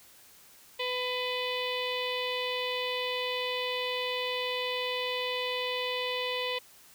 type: tone with frequency modulation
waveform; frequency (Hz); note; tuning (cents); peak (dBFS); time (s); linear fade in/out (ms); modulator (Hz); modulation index
sine; 1000; B5; +21; -29; 0.79-6.59; 10; 500; 5.6
effects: white hiss -56 dBFS RMS until 6.94 s